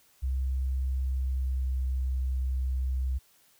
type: tone with pitch glide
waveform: sine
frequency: 65.41 to 64.66 Hz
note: C2 to C2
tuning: 0 to -20 cents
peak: -26 dBFS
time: 0.22-3.19 s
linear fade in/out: 20 ms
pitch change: -20 cents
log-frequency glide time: 1.02-1.83 s
effects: white hiss -63 dBFS RMS until 3.59 s